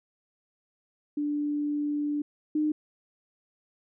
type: tone pair in turn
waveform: sine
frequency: 293.7 / 304.1 Hz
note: D4 / D#4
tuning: 0 / -40 cents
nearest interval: minor second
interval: 60 cents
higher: second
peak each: -26 / -23 dBFS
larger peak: second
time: 1.17-2.22 / 2.55-2.72 s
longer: first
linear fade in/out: 5 ms
effects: none